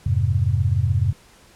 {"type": "chord", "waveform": "sine", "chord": "F minor", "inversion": "none", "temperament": "equal", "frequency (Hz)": [87.31, 103.83, 130.81], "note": ["F2", "Ab2", "C3"], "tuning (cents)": [0, 0, 0], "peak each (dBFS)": [-21, -20, -22], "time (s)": [0.06, 1.13], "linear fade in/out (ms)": 5, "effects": ["pink hiss -51 dBFS RMS until 1.55 s", "low-pass 11000 Hz 12 dB/octave"]}